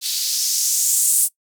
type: noise with band-pass filter sweep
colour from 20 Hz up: violet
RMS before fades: -19 dBFS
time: 0.01-1.29 s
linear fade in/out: 50 ms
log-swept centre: 4000 to 9200 Hz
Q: 2.5
effects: noise-tail reverb RT60 0.1 s tail -20 dB re dry